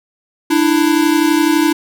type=tone pair together; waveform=square; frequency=297.8 / 329.7 Hz; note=D4 / E4; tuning=+24 / 0 cents; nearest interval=major second; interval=176 cents; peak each=-14 dBFS; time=0.5-1.73 s; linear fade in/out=10 ms; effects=none